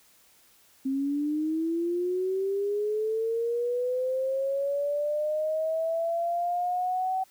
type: linear sweep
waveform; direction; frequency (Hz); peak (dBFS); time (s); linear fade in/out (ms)
sine; up; 264.5 to 760; -25; 0.85-7.24; 10
effects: white hiss -60 dBFS RMS until 7.3 s